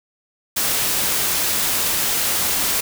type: noise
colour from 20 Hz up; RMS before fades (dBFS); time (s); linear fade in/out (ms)
white; -20; 0.56-2.81; 10
effects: none